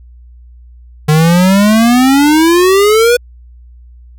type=exponential sweep; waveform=square; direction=up; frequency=150 to 493.9 Hz; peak=-6 dBFS; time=1.08-3.17 s; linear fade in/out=10 ms; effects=added 60 Hz sine -34 dBFS peak until 4.18 s